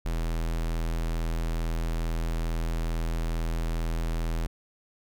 square tone, 41.15 Hz, E1, 2 cents flat, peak -27 dBFS, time 0.05-4.47 s, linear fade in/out 10 ms, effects none

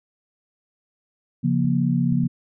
sine chord, Bb minor, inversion first, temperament equal with one note detuned, 138.59 / 174.61 / 236.6 Hz, Db3 / F3 / Bb3, 0 / 0 / +26 cents, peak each -22 dBFS, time 1.43-2.28 s, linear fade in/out 20 ms
clicks, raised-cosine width 5 ms, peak -31 / -24 / -25 dBFS, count 3, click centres 1.647 / 2.125 / 2.236 s
effects none

